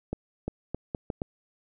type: accelerating click train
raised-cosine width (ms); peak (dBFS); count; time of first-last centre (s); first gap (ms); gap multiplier
2; -17; 6; 0.13-1.219; 350; 0.76
effects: none